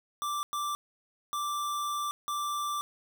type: tone bursts at uneven times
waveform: square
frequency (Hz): 1174.7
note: D6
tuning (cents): 0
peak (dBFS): -31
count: 4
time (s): 0.22-0.43 / 0.53-0.75 / 1.33-2.11 / 2.28-2.81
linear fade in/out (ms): 0
effects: none